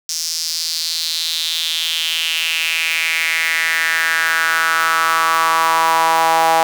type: tone with high-pass filter sweep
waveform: sawtooth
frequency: 163.3 Hz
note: E3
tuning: 16 cents flat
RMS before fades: -17 dBFS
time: 0.09-6.63 s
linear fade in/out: 0 ms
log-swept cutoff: 5600 to 790 Hz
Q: 4.3
effects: none